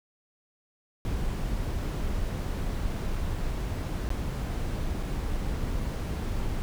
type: noise with dropouts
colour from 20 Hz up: brown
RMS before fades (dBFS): -30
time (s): 1.05-6.62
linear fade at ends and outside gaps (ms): 0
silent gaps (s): 4.09-4.104 / 5.028-5.032
effects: none